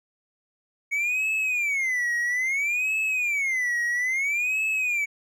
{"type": "tone with vibrato", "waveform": "triangle", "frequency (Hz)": 2221, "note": "C#7", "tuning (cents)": 3, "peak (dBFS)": -21, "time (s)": [0.91, 5.06], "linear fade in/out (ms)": 20, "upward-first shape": "sine", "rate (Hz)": 0.6, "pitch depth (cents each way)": 270, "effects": []}